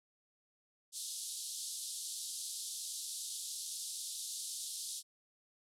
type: band-pass noise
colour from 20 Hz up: white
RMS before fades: -43 dBFS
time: 0.92-5.03 s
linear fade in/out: 50 ms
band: 3500 to 11000 Hz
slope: 48 dB/octave
effects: none